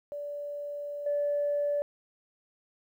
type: tone with level steps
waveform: sine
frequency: 580 Hz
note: D5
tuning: 22 cents flat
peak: -34 / -25 dBFS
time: 0.12-1.82 s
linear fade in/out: 0 ms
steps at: 1.06 s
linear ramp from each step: 5 ms
effects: tanh soft clip ceiling -21 dBFS + 11-bit